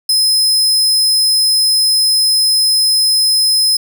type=tone; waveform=sawtooth; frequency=5100 Hz; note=D#8; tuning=42 cents sharp; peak=-7 dBFS; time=0.09-3.77 s; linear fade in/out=5 ms; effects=none